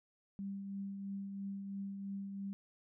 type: tone with tremolo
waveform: sine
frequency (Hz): 197.3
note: G3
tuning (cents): +11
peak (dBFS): -38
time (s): 0.39-2.53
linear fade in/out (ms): 0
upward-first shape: triangle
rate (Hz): 3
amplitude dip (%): 40
effects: none